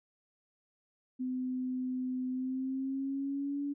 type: tone with pitch glide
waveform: sine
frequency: 255.1 to 284.7 Hz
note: C4 to C#4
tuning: -44 to +46 cents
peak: -32 dBFS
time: 1.19-3.74 s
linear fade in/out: 20 ms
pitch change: +190 cents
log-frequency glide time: 2.3-3.62 s
effects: none